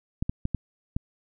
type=clicks; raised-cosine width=5 ms; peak=-14 dBFS; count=5; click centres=0.225 / 0.295 / 0.454 / 0.547 / 0.965 s; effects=none